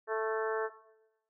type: harmonic tone with a mistuned harmonic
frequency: 220 Hz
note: A3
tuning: in tune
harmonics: 2 / 3 / 4 / 5 / 6 / 7 / 8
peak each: -32 / -38 / -40 / -40 / -42 / -42 / -42 dBFS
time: 0.07-0.7 s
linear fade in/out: 50 ms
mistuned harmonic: 6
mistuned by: +18 cents
effects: noise-tail reverb RT60 0.9 s tail -17 dB re dry